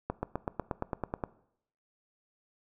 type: accelerating click train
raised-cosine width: 1 ms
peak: -17 dBFS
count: 11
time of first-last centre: 0.1-1.238 s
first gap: 130 ms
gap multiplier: 0.97
effects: noise-tail reverb RT60 0.7 s tail -19 dB re dry